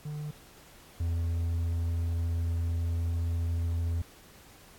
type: tone pair in turn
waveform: triangle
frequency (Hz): 150 / 84.18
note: D3 / E2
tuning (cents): +37 / +37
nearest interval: minor seventh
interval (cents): 1000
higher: first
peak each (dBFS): -32 / -25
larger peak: second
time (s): 0.05-0.31 / 1-4.02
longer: second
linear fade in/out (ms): 5
effects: pink hiss -55 dBFS RMS until 4.78 s + AAC 64 kbps